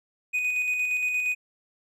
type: tone with tremolo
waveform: triangle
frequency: 2489 Hz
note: D#7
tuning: in tune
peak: -21 dBFS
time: 0.33-1.35 s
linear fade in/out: 20 ms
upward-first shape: square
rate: 8.6 Hz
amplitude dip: 30%
effects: none